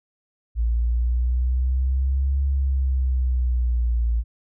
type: exponential two-way sweep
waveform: sine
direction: up then down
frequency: 56.8 to 69 to 56.8 Hz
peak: -18 dBFS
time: 0.55-4.24 s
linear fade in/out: 50 ms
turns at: 2.44 s
effects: none